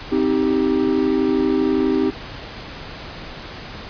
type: chord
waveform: triangle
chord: C minor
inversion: none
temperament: just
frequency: 261.6 / 314 / 392.4 Hz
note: C4 / Eb4 / G4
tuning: 0 / +16 / +2 cents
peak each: -18 dBFS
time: 0.11-2.11 s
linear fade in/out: 20 ms
effects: pink hiss -34 dBFS RMS until 3.89 s + resampled to 11025 Hz